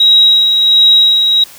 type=tone with tremolo; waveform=sine; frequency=3830 Hz; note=A#7; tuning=46 cents sharp; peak=-3 dBFS; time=0-1.44 s; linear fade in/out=5 ms; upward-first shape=sine; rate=1.4 Hz; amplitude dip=40%; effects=white hiss -36 dBFS RMS until 1.58 s